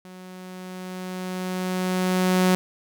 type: tone with level ramp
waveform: sawtooth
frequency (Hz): 184.1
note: F#3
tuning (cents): -8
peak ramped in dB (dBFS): -37 to -12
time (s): 0.05-2.55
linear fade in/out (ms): 0
effects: none